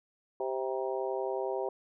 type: harmonic tone with a mistuned harmonic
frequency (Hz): 130.81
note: C3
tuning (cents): 0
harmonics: 3 / 4 / 5 / 6 / 7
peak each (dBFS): -34 / -36 / -38 / -40 / -41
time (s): 0.4-1.69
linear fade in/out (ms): 2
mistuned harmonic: 7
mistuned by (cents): +50
effects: none